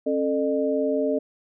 sine tone cluster, 270.2 / 440.9 / 606 Hz, C#4 / A4 / D#5, -44 / +4 / -46 cents, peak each -25 dBFS, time 0.06-1.19 s, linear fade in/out 10 ms, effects none

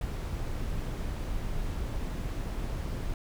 brown noise, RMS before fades -33 dBFS, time 0.01-3.14 s, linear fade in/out 2 ms, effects none

